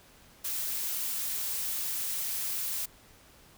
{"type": "noise", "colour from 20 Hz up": "blue", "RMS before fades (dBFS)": -33, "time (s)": [0.44, 2.86], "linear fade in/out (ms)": 10, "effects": ["pink hiss -57 dBFS RMS until 3.57 s"]}